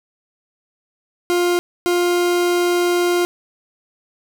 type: tone pair in turn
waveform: 40% pulse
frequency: 351.9 / 351.9 Hz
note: F4 / F4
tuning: +13 / +13 cents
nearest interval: unison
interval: 0 cents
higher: neither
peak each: -14 dBFS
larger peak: neither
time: 1.3-1.59 / 1.86-3.25 s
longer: second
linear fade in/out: 0 ms
effects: none